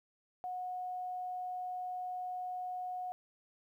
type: tone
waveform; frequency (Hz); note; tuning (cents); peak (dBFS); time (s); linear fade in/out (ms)
sine; 730; F#5; -24; -37; 0.44-3.12; 0
effects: 12-bit